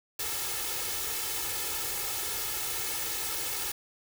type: noise with comb filter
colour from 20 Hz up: white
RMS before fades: -33 dBFS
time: 0.19-3.72 s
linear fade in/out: 5 ms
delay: 2.3 ms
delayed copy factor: +0.8
effects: none